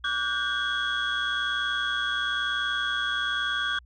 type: tone cluster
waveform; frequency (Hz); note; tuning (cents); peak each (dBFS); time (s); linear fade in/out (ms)
sine; 1154 / 1457 / 1578 / 3336; D6 / F#6 / G6 / G#7; -31 / -27 / +11 / +7; -32 / -30 / -28 / -29; 0.04-3.79; 5
effects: tanh soft clip ceiling -19 dBFS + added 60 Hz sine -50 dBFS peak until 3.85 s